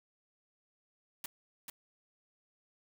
white noise with echo, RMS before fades -41 dBFS, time 1.24-1.26 s, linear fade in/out 2 ms, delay 440 ms, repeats 1, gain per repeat -4 dB, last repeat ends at 1.7 s, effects none

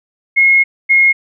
sine tone pair in turn, 2161 / 2153 Hz, C#7 / C7, -45 / +49 cents, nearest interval unison, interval 6 cents, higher first, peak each -6 dBFS, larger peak neither, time 0.36-0.64 / 0.89-1.13 s, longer first, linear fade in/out 20 ms, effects none

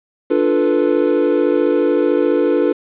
triangle chord, B half-diminished seventh, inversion first, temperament equal, 293.7 / 349.2 / 440 / 493.9 Hz, D4 / F4 / A4 / B4, 0 / 0 / 0 / 0 cents, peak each -16 dBFS, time 0.3-2.73 s, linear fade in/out 10 ms, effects resampled to 8000 Hz + 7-bit

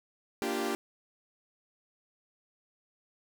sawtooth chord, G minor seventh, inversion first, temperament equal with one note detuned, 233.1 / 293.7 / 346.4 / 392 Hz, Bb3 / D4 / F4 / G4, 0 / 0 / -14 / 0 cents, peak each -33 / -33 / -33 / -30 dBFS, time 0.42-0.75 s, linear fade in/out 0 ms, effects none

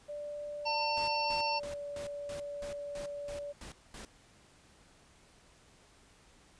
sine tone with pitch glide, 587.3 to 576.5 Hz, D5 to D5, 0 to -32 cents, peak -38 dBFS, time 0.08-3.53 s, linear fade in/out 20 ms, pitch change -32 cents, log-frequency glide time 1.03-1.8 s
harmonic tone, 902 Hz, A5, 43 cents sharp, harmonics 1 / 3 / 5 / 6, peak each -32 / -37 / -39 / -40 dBFS, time 0.65-1.6 s, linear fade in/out 20 ms
pink noise bursts, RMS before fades -47 dBFS, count 10, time 0.97-4.05 s, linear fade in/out 2 ms, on 110 ms, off 220 ms
effects pink hiss -62 dBFS RMS until 6.59 s + resampled to 22050 Hz

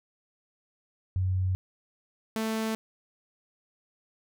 sine / sawtooth tone pair in turn, 93 / 221.2 Hz, F#2 / A3, +9 / +9 cents, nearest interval octave + minor third, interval 1500 cents, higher second, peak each -24 / -24 dBFS, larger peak neither, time 1.16-1.55 / 2.36-2.75 s, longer neither, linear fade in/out 0 ms, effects none

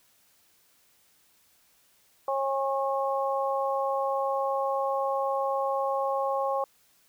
harmonic tone, 272.1 Hz, C#4, 32 cents flat, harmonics 2 / 3 / 4, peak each -28 / -30 / -31 dBFS, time 2.28-6.64 s, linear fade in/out 2 ms, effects white hiss -64 dBFS RMS until 7.08 s

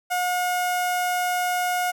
sawtooth tone with notch filter, 720 Hz, F#5, 47 cents flat, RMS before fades -24 dBFS, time 0.1-1.92 s, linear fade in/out 20 ms, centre 4000 Hz, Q 1.9, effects none

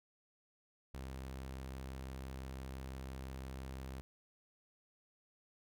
sawtooth tone, 65.9 Hz, C2, 13 cents sharp, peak -40 dBFS, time 0.94-4.01 s, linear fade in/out 0 ms, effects none

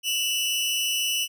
sawtooth tone pair together, 2687 / 2943 Hz, E7 / F#7, +33 / -10 cents, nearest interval major second, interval 157 cents, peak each -27 / -21 dBFS, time 0.03-1.28 s, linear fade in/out 50 ms, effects none

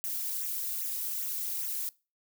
violet noise with flanger, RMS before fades -34 dBFS, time 0.04-1.89 s, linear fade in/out 0 ms, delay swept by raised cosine 0.21 to 2.81 ms, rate 2.5 Hz, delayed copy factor -0.95, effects noise-tail reverb RT60 0.3 s tail -22 dB re dry

